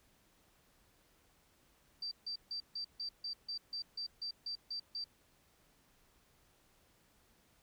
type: tone bursts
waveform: sine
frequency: 4673 Hz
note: D8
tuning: 9 cents flat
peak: -38 dBFS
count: 13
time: 2.02-5.042 s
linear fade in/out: 5 ms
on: 94 ms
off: 150 ms
effects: pink hiss -70 dBFS RMS until 7.62 s